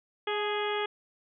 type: harmonic tone with a mistuned harmonic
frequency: 415.3 Hz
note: G#4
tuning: in tune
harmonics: 1 / 2 / 3 / 4 / 5 / 6 / 7 / 8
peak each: -31 / -35 / -37 / -39 / -39 / -42 / -42 / -39 dBFS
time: 0.27-0.86 s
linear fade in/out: 5 ms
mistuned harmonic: 2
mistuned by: +30 cents
effects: none